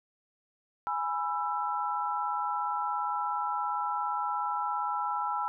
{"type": "chord", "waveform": "sine", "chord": "E major", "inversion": "first", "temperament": "equal with one note detuned", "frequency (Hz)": [830.6, 987.8, 1332.3], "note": ["G#5", "B5", "E6"], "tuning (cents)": [0, 0, 18], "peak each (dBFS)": -33, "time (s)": [0.87, 5.48], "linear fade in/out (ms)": 0, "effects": []}